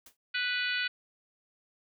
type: noise with exponential decay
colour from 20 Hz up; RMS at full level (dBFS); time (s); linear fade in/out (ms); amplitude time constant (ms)
white; -47; 0.06-0.17; 5; 23
type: harmonic tone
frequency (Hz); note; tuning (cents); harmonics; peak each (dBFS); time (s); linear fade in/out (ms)
493.9; B4; 0; 3 / 4 / 5 / 6 / 7 / 8 / 9; -32 / -37 / -35 / -37 / -41 / -41 / -41; 0.34-0.88; 10
effects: none